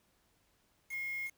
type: tone with quantisation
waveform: sine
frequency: 2148 Hz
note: C7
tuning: 45 cents sharp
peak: -36 dBFS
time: 0.89-1.31 s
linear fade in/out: 50 ms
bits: 8
effects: pink hiss -73 dBFS RMS until 1.37 s